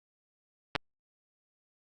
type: clicks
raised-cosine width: 0.3 ms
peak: -12 / -12 dBFS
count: 2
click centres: 0.753 / 0.76 s
effects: Opus 48 kbps